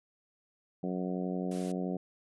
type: harmonic tone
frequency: 91.5 Hz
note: F#2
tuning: 19 cents flat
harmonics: 2 / 3 / 4 / 5 / 6 / 7 / 8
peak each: -34 / -38 / -40 / -42 / -44 / -45 / -46 dBFS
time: 0.83-1.97 s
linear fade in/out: 5 ms
type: noise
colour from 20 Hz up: white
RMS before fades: -49 dBFS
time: 1.51-1.72 s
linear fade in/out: 5 ms
effects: resampled to 24000 Hz